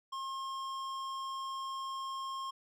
triangle tone with hard clipping, 1071 Hz, C6, 40 cents sharp, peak -39 dBFS, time 0.12-2.51 s, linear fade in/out 10 ms, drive 16 dB, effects none

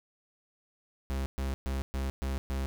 45% pulse tone bursts, 67 Hz, C2, 42 cents sharp, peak -30 dBFS, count 6, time 1.1-2.66 s, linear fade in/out 0 ms, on 160 ms, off 120 ms, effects none

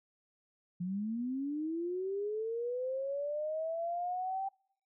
sine linear sweep, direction up, 172.6 to 784 Hz, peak -33 dBFS, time 0.8-4.49 s, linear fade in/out 10 ms, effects noise-tail reverb RT60 0.6 s tail -25 dB re dry

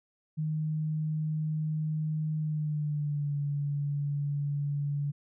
sine tone with pitch glide, 155 to 143.79 Hz, D#3 to D3, -6 to -36 cents, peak -28 dBFS, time 0.37-5.12 s, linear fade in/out 20 ms, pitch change -130 cents, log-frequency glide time 2.37-3.36 s, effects none

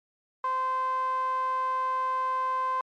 sawtooth tone with band-pass filter, 518 Hz, C5, 17 cents flat, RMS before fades -28 dBFS, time 0.44-2.81 s, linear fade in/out 2 ms, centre 1100 Hz, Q 9.4, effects MP3 64 kbps

